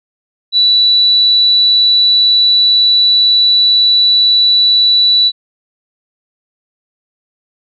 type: tone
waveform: sine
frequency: 3951 Hz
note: B7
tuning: in tune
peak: -6 dBFS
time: 0.52-5.32 s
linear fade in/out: 50 ms
effects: none